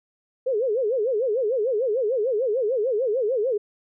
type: tone with vibrato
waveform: sine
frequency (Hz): 470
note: A#4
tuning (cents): +14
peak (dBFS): -20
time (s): 0.46-3.58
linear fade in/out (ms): 10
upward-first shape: sine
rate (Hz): 6.7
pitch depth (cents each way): 240
effects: none